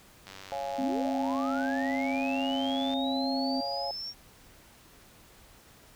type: click train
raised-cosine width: 0.2 ms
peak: -27 dBFS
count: 258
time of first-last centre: 0.27-2.936 s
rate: 96.4 Hz
type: chord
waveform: sine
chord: Db major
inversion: none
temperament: just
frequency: 554.4 / 693 / 831.5 Hz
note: Db5 / F5 / Ab5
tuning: 0 / -14 / +2 cents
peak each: -36 dBFS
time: 0.52-3.91 s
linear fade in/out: 0 ms
type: tone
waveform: sine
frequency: 264.7 Hz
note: C4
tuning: 20 cents sharp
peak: -29 dBFS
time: 0.78-3.61 s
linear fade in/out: 10 ms
type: linear sweep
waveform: sine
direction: up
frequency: 157.3 to 5580 Hz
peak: -35 dBFS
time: 0.79-4.14 s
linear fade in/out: 50 ms
effects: pink hiss -56 dBFS RMS until 5.95 s